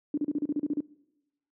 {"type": "tone bursts", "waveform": "sine", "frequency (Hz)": 293.7, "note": "D4", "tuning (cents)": 0, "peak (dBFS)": -24, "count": 10, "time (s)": [0.14, 0.805], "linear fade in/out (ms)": 2, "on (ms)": 35, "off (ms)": 35, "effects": ["noise-tail reverb RT60 1.0 s tail -24 dB re dry", "high-pass 150 Hz 12 dB/octave"]}